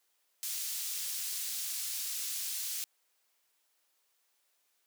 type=high-pass noise; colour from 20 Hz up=pink; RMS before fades=-37 dBFS; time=0.43-2.84 s; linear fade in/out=0 ms; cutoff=5000 Hz; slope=12 dB/octave; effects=white hiss -75 dBFS RMS until 4.86 s + high-pass 400 Hz 12 dB/octave